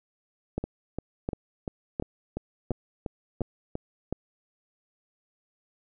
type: two click trains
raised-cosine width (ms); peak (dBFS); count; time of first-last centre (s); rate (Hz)
2; -15 / -18; 6 / 10; 0.58-4.126 / 0.64-3.754; 1.41 / 2.89
effects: none